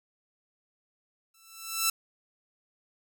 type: tone with exponential growth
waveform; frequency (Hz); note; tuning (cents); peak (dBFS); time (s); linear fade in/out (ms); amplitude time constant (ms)
5% pulse; 1329; E6; +14; -10; 1.34-1.9; 5; 120
effects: none

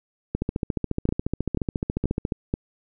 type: two click trains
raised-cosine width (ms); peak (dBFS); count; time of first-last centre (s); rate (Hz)
3; -11 / -10; 29 / 4; 0.35-2.322 / 1.09-2.539; 14.2 / 2.07
effects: none

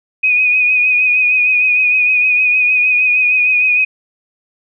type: tone with vibrato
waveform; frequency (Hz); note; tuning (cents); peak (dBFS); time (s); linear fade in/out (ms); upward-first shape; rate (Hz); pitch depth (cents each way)
sine; 2489; D#7; 0; -9; 0.23-3.85; 10; triangle; 6.5; 40
effects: none

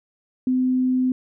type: tone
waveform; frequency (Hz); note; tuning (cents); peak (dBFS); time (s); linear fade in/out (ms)
sine; 255.5; C4; -41; -17; 0.47-1.12; 2
effects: none

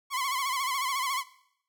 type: tone with vibrato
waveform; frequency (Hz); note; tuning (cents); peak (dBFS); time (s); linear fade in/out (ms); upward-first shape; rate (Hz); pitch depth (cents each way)
sawtooth; 1064; C6; +29; -24; 0.1-1.24; 50; sine; 14; 100
effects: noise-tail reverb RT60 0.7 s tail -18 dB re dry

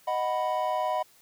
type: chord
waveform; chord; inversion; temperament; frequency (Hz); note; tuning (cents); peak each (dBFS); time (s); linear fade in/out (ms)
triangle; B major; first; equal; 622.3 / 740 / 987.8; D#5 / F#5 / B5; 0 / 0 / 0; -28; 0.07-1.03; 10
effects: white hiss -59 dBFS RMS until 1.21 s

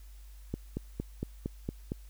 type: click train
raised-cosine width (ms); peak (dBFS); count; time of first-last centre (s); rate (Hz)
3; -20; 7; 0.54-1.919; 4.35
effects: added 50 Hz sine -47 dBFS peak until 2.09 s + white hiss -63 dBFS RMS until 2.09 s

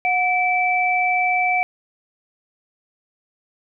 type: tone pair together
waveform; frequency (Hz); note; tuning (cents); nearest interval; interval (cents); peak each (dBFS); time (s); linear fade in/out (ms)
sine; 729.8 / 2317; F#5 / D7; -24 / -24; octave + minor sixth; 2000; -19; 0.05-1.63; 0
effects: none

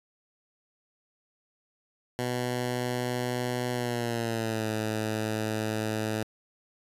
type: tone with pitch glide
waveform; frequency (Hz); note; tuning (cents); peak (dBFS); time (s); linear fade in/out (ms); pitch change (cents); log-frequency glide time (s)
10% pulse; 123.7 to 108.94; B2 to A2; +3 to -17; -20; 2.19-6.23; 0; -220; 3.72-4.68
effects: resampled to 32000 Hz

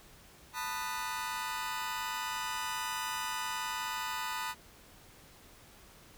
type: chord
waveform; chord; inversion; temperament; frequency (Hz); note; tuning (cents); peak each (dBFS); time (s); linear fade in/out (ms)
sawtooth; B dominant seventh; third; just; 889 / 987.8 / 1234.7 / 1481.6; A5 / B5 / D#6 / F#6; +18 / 0 / -14 / +2; -37 / -35 / -37 / -39; 0.53-4.55; 50
effects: pink hiss -57 dBFS RMS until 6.17 s

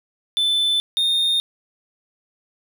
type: tone pair in turn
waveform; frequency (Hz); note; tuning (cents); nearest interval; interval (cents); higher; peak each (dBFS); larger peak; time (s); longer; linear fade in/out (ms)
triangle; 3520 / 3664; A7 / A#7; 0 / -31; minor second; 69; second; -15; neither; 0.37-0.8 / 0.97-1.4; neither; 0
effects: none

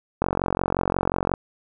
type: click train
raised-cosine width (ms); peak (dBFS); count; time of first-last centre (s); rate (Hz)
1; -7; 52; 0.22-1.338; 45.6
effects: none

